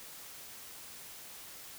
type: silence
effects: white hiss -49 dBFS RMS until 1.78 s